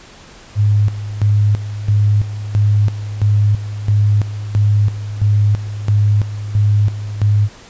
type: tone with tremolo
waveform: sine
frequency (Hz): 103.83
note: G#2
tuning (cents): 0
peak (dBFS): -9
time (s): 0.55-7.49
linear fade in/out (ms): 50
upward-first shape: square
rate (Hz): 1.5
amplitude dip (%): 75
effects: pink hiss -40 dBFS RMS until 7.69 s + resampled to 16000 Hz